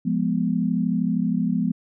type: chord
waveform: sine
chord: F diminished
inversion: none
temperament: equal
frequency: 174.61 / 207.7 / 246.9 Hz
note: F3 / Ab3 / Cb4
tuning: 0 / 0 / 0 cents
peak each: -24 dBFS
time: 0.05-1.72 s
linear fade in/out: 10 ms
effects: none